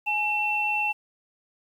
sine tone pair together, 839.4 / 2696 Hz, G#5 / E7, +18 / +38 cents, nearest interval octave + minor sixth, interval 2020 cents, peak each -28 / -24 dBFS, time 0.06-0.93 s, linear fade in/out 20 ms, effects 9-bit

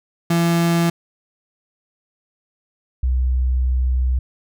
35% pulse / sine tone pair in turn, 169.1 / 63.34 Hz, E3 / B1, +44 / +44 cents, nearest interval octave + perfect fourth, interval 1700 cents, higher first, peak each -13 / -15 dBFS, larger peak first, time 0.3-0.9 / 3.03-4.19 s, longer second, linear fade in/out 5 ms, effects none

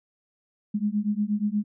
sine beating tone pair, 204.3 / 212.7 Hz, G#3 / G#3, -28 / +42 cents, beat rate 8.4 Hz, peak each -26 dBFS, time 0.74-1.64 s, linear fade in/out 10 ms, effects none

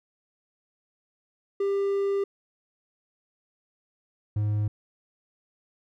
triangle tone pair in turn, 397 / 105.15 Hz, G4 / G#2, +22 / +22 cents, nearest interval octave + major seventh, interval 2300 cents, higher first, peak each -21 / -21 dBFS, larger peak neither, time 1.6-2.24 / 4.36-4.68 s, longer first, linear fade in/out 5 ms, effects none

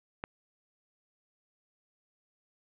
click, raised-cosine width 0.5 ms, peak -20 dBFS, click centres 0.239 s, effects resampled to 8000 Hz + 9-bit

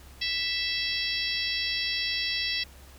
harmonic tone with a mistuned harmonic, 659.3 Hz, E5, in tune, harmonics 3 / 4 / 5 / 6 / 7 / 8, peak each -34 / -34 / -34 / -34 / -34 / -34 dBFS, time 0.21-2.64 s, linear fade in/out 10 ms, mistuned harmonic 8, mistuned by +21 cents, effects added 67 Hz sine -49 dBFS peak until 2.98 s + pink hiss -53 dBFS RMS until 2.98 s

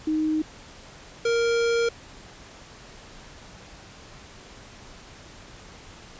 sine / square tone pair in turn, 311.1 / 466.1 Hz, D#4 / A#4, 0 / 0 cents, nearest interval perfect fifth, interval 700 cents, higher second, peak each -21 dBFS, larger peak neither, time 0.07-0.42 / 1.25-1.89 s, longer second, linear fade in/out 5 ms, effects pink hiss -46 dBFS RMS until 6.19 s + resampled to 16000 Hz

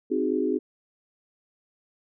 sine chord, Ab dominant seventh, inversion first, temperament equal, 261.6 / 311.1 / 370 / 415.3 Hz, C4 / Eb4 / Gb4 / Ab4, 0 / 0 / 0 / 0 cents, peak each -28 dBFS, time 0.1-0.59 s, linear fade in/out 20 ms, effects none

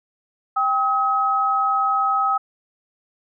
sine tone pair together, 787 / 1274.9 Hz, G5 / D#6, +7 / +42 cents, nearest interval minor sixth, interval 835 cents, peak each -22 / -18 dBFS, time 0.56-2.38 s, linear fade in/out 10 ms, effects none

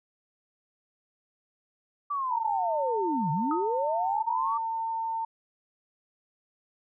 sine linear two-way sweep, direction down then up, 1174.7 to 138.59 to 1174.7 Hz, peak -27 dBFS, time 2.1-4.58 s, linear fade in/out 10 ms, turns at 3.31 s
sine tone, 903 Hz, A5, 45 cents sharp, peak -28 dBFS, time 2.31-5.25 s, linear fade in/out 5 ms
sine tone with exponential decay, 1261 Hz, D#6, 23 cents sharp, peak -27 dBFS, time 3.51-3.76 s, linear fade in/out 2 ms, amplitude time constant 54 ms
effects none

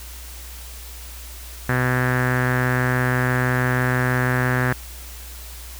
sawtooth tone with low-pass filter, 126.1 Hz, B2, 36 cents sharp, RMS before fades -20 dBFS, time 1.69-4.73 s, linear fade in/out 2 ms, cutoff 1700 Hz, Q 5.6, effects added 60 Hz sine -36 dBFS peak until 5.79 s + white hiss -40 dBFS RMS until 5.79 s

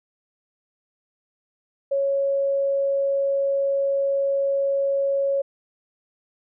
sine tone, 553 Hz, C#5, 4 cents flat, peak -19 dBFS, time 1.91-5.42 s, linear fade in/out 10 ms, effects none

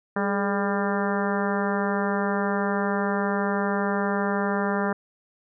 harmonic tone with a mistuned harmonic, 199.3 Hz, G3, 29 cents sharp, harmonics 1 / 2 / 3 / 4 / 5 / 6 / 7 / 8 / 9, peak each -26 / -29 / -31 / -32 / -33 / -34 / -34 / -35 / -36 dBFS, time 0.16-4.93 s, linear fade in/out 5 ms, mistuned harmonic 2, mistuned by +62 cents, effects none

